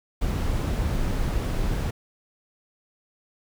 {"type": "noise", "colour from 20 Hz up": "brown", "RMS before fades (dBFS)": -25, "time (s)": [0.21, 1.91], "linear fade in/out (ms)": 10, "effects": []}